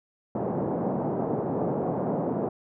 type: band-pass noise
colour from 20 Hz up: pink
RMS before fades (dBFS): -28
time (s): 0.35-2.49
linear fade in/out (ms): 5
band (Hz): 150 to 790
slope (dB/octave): 24
effects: none